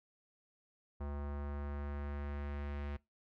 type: tone with low-pass filter sweep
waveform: square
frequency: 71.9 Hz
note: D2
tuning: 36 cents flat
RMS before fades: -41 dBFS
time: 1-2.97 s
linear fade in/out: 10 ms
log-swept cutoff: 1100 to 2400 Hz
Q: 1.3
effects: noise-tail reverb RT60 0.2 s tail -22 dB re dry